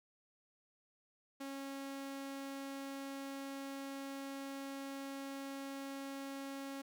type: tone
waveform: sawtooth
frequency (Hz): 274.2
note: C#4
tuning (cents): -19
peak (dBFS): -39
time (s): 1.4-6.82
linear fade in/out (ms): 10
effects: none